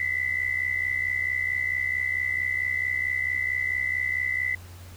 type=tone pair together; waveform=sine; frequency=1975.5 / 2040 Hz; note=B6 / C7; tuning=0 / -44 cents; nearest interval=minor second; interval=56 cents; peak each=-27 dBFS; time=0-4.55 s; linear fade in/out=2 ms; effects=added 89 Hz sine -42 dBFS peak until 4.96 s + pink hiss -50 dBFS RMS until 4.96 s